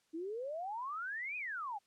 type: exponential two-way sweep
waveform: sine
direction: up then down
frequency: 310 to 2545 to 774 Hz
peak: -38 dBFS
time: 0.13-1.79 s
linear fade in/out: 20 ms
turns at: 1.37 s
effects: white hiss -75 dBFS RMS until 1.86 s + low-pass 8000 Hz 12 dB/octave